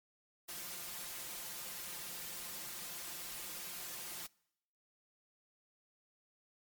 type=noise with comb filter; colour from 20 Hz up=white; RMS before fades=-45 dBFS; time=0.48-4.27 s; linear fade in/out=10 ms; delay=5.7 ms; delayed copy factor=+0.95; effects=noise-tail reverb RT60 0.8 s tail -25 dB re dry + MP3 96 kbps